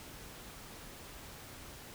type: silence
effects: pink hiss -50 dBFS RMS until 1.94 s